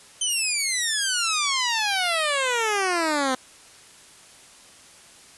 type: exponential sweep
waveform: 10% pulse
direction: down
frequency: 3108 to 253.3 Hz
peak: -13 dBFS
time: 0.21-3.35 s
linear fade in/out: 5 ms
effects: white hiss -49 dBFS RMS until 5.37 s + resampled to 24000 Hz